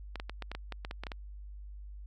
clicks, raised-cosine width 0.3 ms, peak -23 dBFS, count 12, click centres 0.157 / 0.199 / 0.296 / 0.423 / 0.516 / 0.55 / 0.723 / 0.849 / 0.911 / 1.036 / 1.068 / 1.118 s, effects added 50 Hz sine -43 dBFS peak until 2.06 s

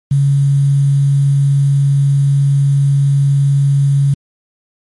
sine tone with quantisation, 139.7 Hz, C#3, 14 cents sharp, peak -8 dBFS, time 0.11-4.14 s, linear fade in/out 5 ms, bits 6, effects MP3 48 kbps

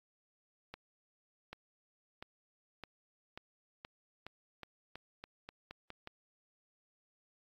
accelerating click train, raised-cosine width 0.3 ms, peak -29 dBFS, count 14, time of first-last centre 0.74-6.074 s, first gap 790 ms, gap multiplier 0.88, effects AAC 32 kbps

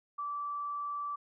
sine tone, 1161 Hz, D6, 20 cents flat, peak -34 dBFS, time 0.18-1.16 s, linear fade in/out 10 ms, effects none

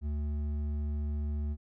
sine tone with hard clipping, 73.8 Hz, D2, 9 cents sharp, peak -32 dBFS, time 0.01-1.57 s, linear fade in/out 50 ms, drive 7 dB, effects none

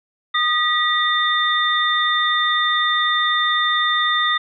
sine tone cluster, 1233 / 1930 / 3604 Hz, D#6 / B6 / A7, -16 / -40 / +41 cents, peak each -20 dBFS, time 0.34-4.38 s, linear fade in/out 10 ms, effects none

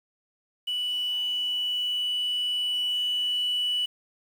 sine tone with level ramp, 2960 Hz, F#7, in tune, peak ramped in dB -25 to -22 dBFS, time 0.67-3.86 s, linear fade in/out 10 ms, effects tanh soft clip ceiling -21 dBFS + 8-bit

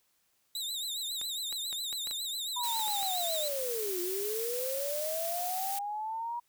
sawtooth tone with vibrato, 3812 Hz, A#7, 38 cents sharp, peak -31 dBFS, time 0.55-3.48 s, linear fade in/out 2 ms, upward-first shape triangle, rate 7.3 Hz, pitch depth 130 cents each way
clicks, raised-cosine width 0.2 ms, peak -26 dBFS, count 9, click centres 1.214 / 1.526 / 1.728 / 1.928 / 2.072 / 2.111 / 2.795 / 2.88 / 3.029 s
sine linear two-way sweep, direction down then up, 993 to 349.2 to 960 Hz, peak -33 dBFS, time 2.56-6.4 s, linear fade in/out 10 ms, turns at 4 s
blue noise, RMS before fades -37 dBFS, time 2.63-5.79 s, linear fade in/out 5 ms
effects white hiss -73 dBFS RMS until 6.48 s

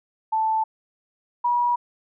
sine tone pair in turn, 880 / 965.2 Hz, A5 / B5, 0 / -40 cents, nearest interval major second, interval 160 cents, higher second, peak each -19 / -18 dBFS, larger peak second, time 0.32-0.64 / 1.44-1.76 s, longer neither, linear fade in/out 10 ms, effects none

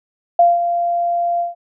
sine tone with ADSR envelope, 692 Hz, F5, 16 cents flat, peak -6 dBFS, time 0.39-1.55 s, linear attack 4 ms, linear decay 190 ms, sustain -9 dB, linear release 150 ms, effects none

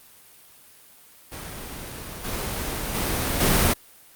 pink noise with level steps, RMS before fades -36 / -29 / -25 / -19 dBFS, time 1.31-3.74 s, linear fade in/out 20 ms, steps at 2.24 / 2.94 / 3.4 s, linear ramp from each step 10 ms, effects white hiss -51 dBFS RMS until 4.15 s + Opus 32 kbps

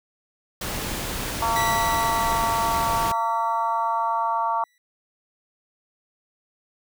pink noise, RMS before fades -29 dBFS, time 0.61-3.12 s, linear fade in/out 5 ms
harmonic tone, 228.2 Hz, A#3, 37 cents flat, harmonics 3 / 4 / 5 / 6, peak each -29 / -23 / -26 / -36 dBFS, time 1.42-4.64 s, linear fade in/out 2 ms
sawtooth tone with exponential decay, 1959 Hz, B6, 15 cents flat, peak -21 dBFS, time 1.56-4.78 s, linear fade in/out 1 ms, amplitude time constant 700 ms
effects none

